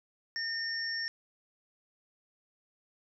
sine tone pair together, 1822 / 5460 Hz, A#6 / F8, -40 / -40 cents, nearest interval octave + perfect fifth, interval 1900 cents, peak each -35 / -35 dBFS, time 0.36-1.08 s, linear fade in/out 0 ms, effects none

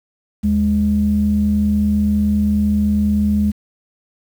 sine tone pair together, 77.8 / 207.7 Hz, D#2 / G#3, 0 / 0 cents, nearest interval octave + perfect fourth, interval 1700 cents, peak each -19 / -13 dBFS, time 0.43-3.52 s, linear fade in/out 20 ms, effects tanh soft clip ceiling -6 dBFS + 7-bit

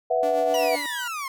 sine chord, B suspended fourth, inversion none, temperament just, 493.9 / 658.5 / 740.8 Hz, B4 / E5 / F#5, 0 / -2 / +2 cents, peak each -24 / -23 / -25 dBFS, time 0.1-0.76 s, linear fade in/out 10 ms
sawtooth tone with tremolo, 290.9 Hz, D4, 16 cents flat, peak -27 dBFS, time 0.23-0.86 s, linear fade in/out 0 ms, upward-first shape triangle, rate 7.9 Hz, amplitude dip 60%
sawtooth tone, 969 Hz, B5, 33 cents flat, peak -29 dBFS, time 0.54-1.08 s, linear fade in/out 5 ms
30% pulse exponential sweep, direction down, 2983 to 1046.5 Hz, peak -26 dBFS, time 0.54-1.28 s, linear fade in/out 2 ms
effects none

